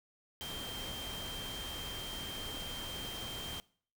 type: tone in noise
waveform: sine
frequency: 3160 Hz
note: G7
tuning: 13 cents sharp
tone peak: -42 dBFS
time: 0.41-3.6 s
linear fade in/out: 0 ms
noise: pink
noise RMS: -44 dBFS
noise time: 0.41-3.6 s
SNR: -1 dB
effects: noise-tail reverb RT60 0.5 s tail -22 dB re dry